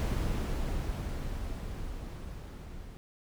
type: noise with level ramp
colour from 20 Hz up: brown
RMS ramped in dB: -29 to -45 dBFS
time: 0-2.97 s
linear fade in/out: 0 ms
effects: none